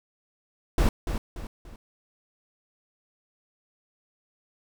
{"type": "noise with echo", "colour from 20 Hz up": "brown", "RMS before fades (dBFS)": -20, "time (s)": [0.78, 0.89], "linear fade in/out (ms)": 2, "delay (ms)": 290, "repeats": 3, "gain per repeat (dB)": -8, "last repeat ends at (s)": 1.76, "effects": []}